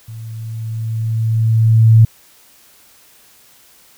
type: tone with level ramp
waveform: sine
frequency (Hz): 112.1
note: A2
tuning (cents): +33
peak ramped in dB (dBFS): -28 to -3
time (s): 0.08-2.05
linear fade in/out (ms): 5
effects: white hiss -48 dBFS RMS until 3.97 s